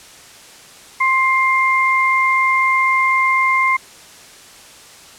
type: tone pair together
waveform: sine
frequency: 1054 / 2108 Hz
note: C6 / C7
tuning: +12 / +12 cents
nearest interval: octave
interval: 1200 cents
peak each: -15 dBFS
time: 1-3.77 s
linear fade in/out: 10 ms
effects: white hiss -41 dBFS RMS until 5.18 s + low-pass 9000 Hz 12 dB/octave